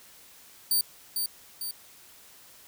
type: tone with echo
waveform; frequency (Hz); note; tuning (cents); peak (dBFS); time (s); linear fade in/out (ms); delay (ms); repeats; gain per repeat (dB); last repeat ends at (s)
5% pulse; 4600; D8; -37; -15; 0.71-0.81; 2; 450; 2; -5; 1.71
effects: white hiss -53 dBFS RMS until 2.67 s